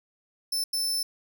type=tone bursts at uneven times; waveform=sawtooth; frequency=5290 Hz; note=E8; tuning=5 cents sharp; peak=-23 dBFS; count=2; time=0.52-0.64 / 0.73-1.03 s; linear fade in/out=5 ms; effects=none